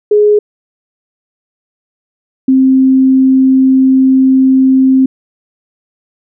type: tone pair in turn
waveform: sine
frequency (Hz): 418 / 263.2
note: G#4 / C4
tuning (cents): +11 / +10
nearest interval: minor sixth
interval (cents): 801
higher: first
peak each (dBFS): -4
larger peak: neither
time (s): 0.11-0.39 / 2.48-5.06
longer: second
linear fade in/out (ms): 5
effects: none